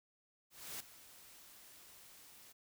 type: noise with ADSR envelope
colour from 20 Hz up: white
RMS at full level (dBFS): -44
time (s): 0.5-2.53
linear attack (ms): 300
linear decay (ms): 7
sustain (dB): -15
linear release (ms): 15
effects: none